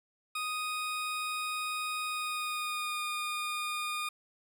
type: tone with pitch glide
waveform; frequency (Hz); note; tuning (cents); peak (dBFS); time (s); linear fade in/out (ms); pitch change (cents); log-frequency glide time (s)
20% pulse; 1244.5 to 1220.3; D#6 to D#6; 0 to -34; -28; 0.35-4.09; 5; -34; 2.06-3.03
effects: none